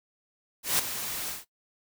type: noise with ADSR envelope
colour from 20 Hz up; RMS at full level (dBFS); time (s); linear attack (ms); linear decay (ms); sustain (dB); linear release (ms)
white; -23; 0.63-1.45; 160; 9; -11; 160
effects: noise-tail reverb RT60 0.1 s tail -17 dB re dry